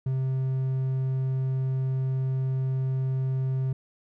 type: tone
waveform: triangle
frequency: 131.7 Hz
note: C3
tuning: 12 cents sharp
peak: -22 dBFS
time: 0.06-3.73 s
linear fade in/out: 5 ms
effects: none